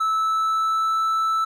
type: tone with pitch glide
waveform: triangle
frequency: 1308 to 1317.9 Hz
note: E6 to E6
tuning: -14 to -1 cents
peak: -17 dBFS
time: 0-1.45 s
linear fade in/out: 10 ms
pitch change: +13 cents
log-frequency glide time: 0.14-1.01 s
effects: none